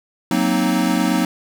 square chord, C half-diminished seventh, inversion second, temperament equal, 185 / 233.1 / 261.6 / 311.1 Hz, Gb3 / Bb3 / C4 / Eb4, 0 / 0 / 0 / 0 cents, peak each -22 dBFS, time 0.31-1.25 s, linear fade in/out 2 ms, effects none

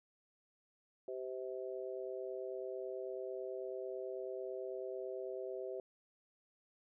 harmonic tone, 129.1 Hz, C3, 23 cents flat, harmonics 3 / 4 / 5, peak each -43 / -45 / -47 dBFS, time 1.08-5.8 s, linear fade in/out 2 ms, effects none

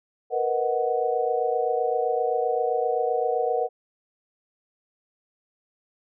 sine chord, B major seventh, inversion third, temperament equal, 466.2 / 493.9 / 622.3 / 740 Hz, A#4 / B4 / D#5 / F#5, 0 / 0 / 0 / 0 cents, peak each -26 / -27 / -31 / -26 dBFS, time 0.3-3.69 s, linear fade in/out 50 ms, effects none

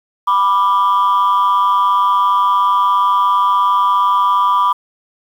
sine tone pair together, 987.8 / 1180.5 Hz, B5 / D6, 0 / +9 cents, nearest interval minor third, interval 309 cents, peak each -11 dBFS, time 0.27-4.73 s, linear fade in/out 10 ms, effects tanh soft clip ceiling -7 dBFS + 7-bit

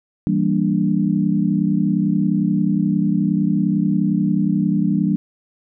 sine chord, E half-diminished seventh, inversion none, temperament equal, 164.81 / 196 / 233.1 / 293.7 Hz, E3 / G3 / Bb3 / D4, 0 / 0 / 0 / 0 cents, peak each -21 / -18 / -23 / -22 dBFS, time 0.27-5.16 s, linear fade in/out 0 ms, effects none

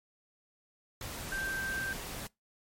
sine tone in noise, 1568 Hz, G6, in tune, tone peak -33 dBFS, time 1.32-1.93 s, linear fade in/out 2 ms, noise pink, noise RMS -41 dBFS, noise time 1.01-2.27 s, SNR +5 dB, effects noise-tail reverb RT60 0.2 s tail -24 dB re dry + MP3 64 kbps

